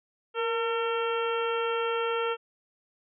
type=harmonic tone with a mistuned harmonic; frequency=453.2 Hz; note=A#4; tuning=49 cents flat; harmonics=1 / 2 / 3 / 4 / 5 / 6 / 7; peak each=-28 / -35 / -32 / -43 / -43 / -38 / -40 dBFS; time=0.34-2.37 s; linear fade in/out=50 ms; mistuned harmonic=1; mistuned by=+46 cents; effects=none

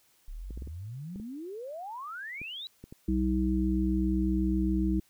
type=exponential sweep; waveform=sine; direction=up; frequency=33 to 4000 Hz; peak=-37 dBFS; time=0.28-2.67 s; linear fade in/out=0 ms
type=clicks; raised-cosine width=3 ms; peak=-31 dBFS; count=9; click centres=0.507 / 0.575 / 0.622 / 0.674 / 1.159 / 1.199 / 2.416 / 2.84 / 2.925 s
type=harmonic tone; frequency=63.8 Hz; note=C2; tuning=43 cents flat; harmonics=1 / 3 / 5; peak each=-29 / -29 / -29 dBFS; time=3.08-5 s; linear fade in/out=5 ms
effects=white hiss -66 dBFS RMS until 5.09 s

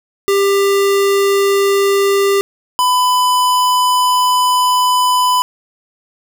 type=tone pair in turn; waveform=square; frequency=396.9 / 1000.1 Hz; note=G4 / B5; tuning=+22 / +21 cents; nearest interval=octave + major third; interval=1599 cents; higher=second; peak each=-11 dBFS; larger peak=neither; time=0.28-2.41 / 2.79-5.42 s; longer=second; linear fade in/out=0 ms; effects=none

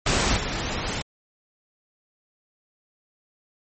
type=noise with level steps; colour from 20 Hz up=pink; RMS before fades=-21 / -28 dBFS; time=0.06-1.02 s; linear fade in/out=5 ms; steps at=0.36 s; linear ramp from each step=20 ms; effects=MP3 32 kbps

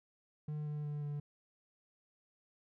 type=tone with pitch steps; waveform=triangle; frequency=150.6 / 149.04 / 147.5 / 145.98 Hz; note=D3 / D3 / D3 / D3; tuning=+44 / +26 / +8 / -10 cents; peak=-35 dBFS; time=0.48-1.2 s; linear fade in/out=5 ms; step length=180 ms; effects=none

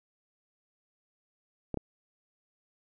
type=clicks; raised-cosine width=2 ms; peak=-19 dBFS; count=2; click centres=1.743 / 1.773 s; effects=none

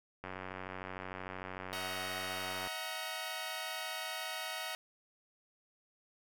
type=click train; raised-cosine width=0.5 ms; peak=-27 dBFS; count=228; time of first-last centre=0.24-2.673 s; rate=93.3 Hz
type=chord; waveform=10% pulse; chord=D# minor; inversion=none; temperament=equal with one note detuned; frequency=637.9 / 740 / 932.3 Hz; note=D#5 / F#5 / A#5; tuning=+43 / 0 / 0 cents; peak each=-34 / -34 / -36 dBFS; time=1.73-4.75 s; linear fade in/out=0 ms
effects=none

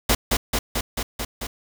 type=noise with echo; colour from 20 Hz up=pink; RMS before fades=-18 dBFS; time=0.09-0.15 s; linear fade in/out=5 ms; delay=220 ms; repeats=6; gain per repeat=-2 dB; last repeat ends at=1.47 s; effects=none

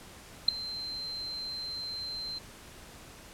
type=tone with ADSR envelope; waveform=sine; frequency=4116 Hz; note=C8; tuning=29 cents flat; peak=-13 dBFS; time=0.48-2.39 s; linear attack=7 ms; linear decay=3 ms; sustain=-22 dB; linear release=12 ms; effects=pink hiss -50 dBFS RMS until 3.33 s + low-pass 12000 Hz 12 dB/octave

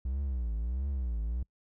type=tone with vibrato; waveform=triangle; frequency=61.74 Hz; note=B1; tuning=in tune; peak=-28 dBFS; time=0.05-1.43 s; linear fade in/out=5 ms; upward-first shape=triangle; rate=1.5 Hz; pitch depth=250 cents each way; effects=noise-tail reverb RT60 0.1 s tail -26 dB re dry

